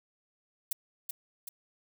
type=noise with echo; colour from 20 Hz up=violet; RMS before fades=-31 dBFS; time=0.71-0.73 s; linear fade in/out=5 ms; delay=380 ms; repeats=2; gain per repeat=-5 dB; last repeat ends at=1.49 s; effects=none